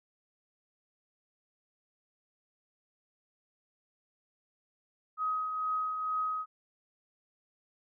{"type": "tone with tremolo", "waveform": "sine", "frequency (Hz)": 1262, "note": "D#6", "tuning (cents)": 24, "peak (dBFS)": -28, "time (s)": [5.17, 6.46], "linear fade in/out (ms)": 50, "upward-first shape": "triangle", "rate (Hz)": 2.2, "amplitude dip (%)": 45, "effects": []}